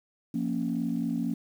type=chord; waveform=sine; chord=Bb minor; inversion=second; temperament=equal; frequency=174.61 / 233.1 / 277.2 Hz; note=F3 / Bb3 / Db4; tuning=0 / 0 / 0 cents; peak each=-32 / -29 / -31 dBFS; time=0.34-1.34 s; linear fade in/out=5 ms; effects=tanh soft clip ceiling -19 dBFS + 9-bit